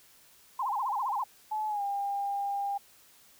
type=tone with vibrato; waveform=sine; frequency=928 Hz; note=A#5; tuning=8 cents flat; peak=-28 dBFS; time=0.59-1.24 s; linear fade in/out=5 ms; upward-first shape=sine; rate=15 Hz; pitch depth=260 cents each way
type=tone with pitch glide; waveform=sine; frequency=859 to 801.5 Hz; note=A5 to G5; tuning=-42 to +38 cents; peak=-29 dBFS; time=1.51-2.78 s; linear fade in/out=10 ms; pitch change=-120 cents; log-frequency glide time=1.68-1.82 s
effects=white hiss -59 dBFS RMS until 3.39 s